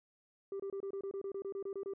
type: tone bursts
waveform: sine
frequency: 393.2 Hz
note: G4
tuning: 5 cents sharp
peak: -35 dBFS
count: 14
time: 0.52-1.936 s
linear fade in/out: 2 ms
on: 77 ms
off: 26 ms
effects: tanh soft clip ceiling -36 dBFS